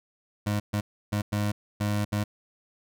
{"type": "tone bursts at uneven times", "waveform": "25% pulse", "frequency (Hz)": 103.83, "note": "G#2", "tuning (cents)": 0, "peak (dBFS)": -21, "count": 6, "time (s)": [[0.46, 0.6], [0.73, 0.81], [1.12, 1.22], [1.32, 1.52], [1.8, 2.05], [2.12, 2.24]], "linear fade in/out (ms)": 10, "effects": []}